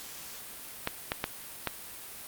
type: clicks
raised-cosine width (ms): 0.3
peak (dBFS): -12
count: 4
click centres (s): 0.874 / 1.119 / 1.241 / 1.673
effects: white hiss -44 dBFS RMS until 2.27 s + Opus 48 kbps